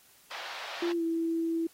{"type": "band-pass noise", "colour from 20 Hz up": "pink", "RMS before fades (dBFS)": -41, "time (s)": [0.31, 0.92], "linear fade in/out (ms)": 0, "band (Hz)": [670, 4700], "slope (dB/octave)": 24}
{"type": "tone with pitch glide", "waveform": "sine", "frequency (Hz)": [343.2, 330], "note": ["F4", "E4"], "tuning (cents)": [-30, 2], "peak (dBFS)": -27, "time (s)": [0.82, 1.67], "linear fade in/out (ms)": 5, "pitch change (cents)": -68, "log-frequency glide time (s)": [0.94, 1.03]}
{"effects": ["white hiss -60 dBFS RMS until 1.73 s", "AAC 48 kbps"]}